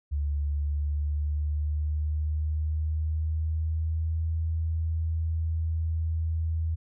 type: tone with pitch glide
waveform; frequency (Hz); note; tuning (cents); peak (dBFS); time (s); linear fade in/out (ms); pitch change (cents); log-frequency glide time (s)
sine; 72.5 to 80.91; D2 to E2; -22 to -32; -25; 0.11-6.76; 20; +190; 0.45-4.26
effects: none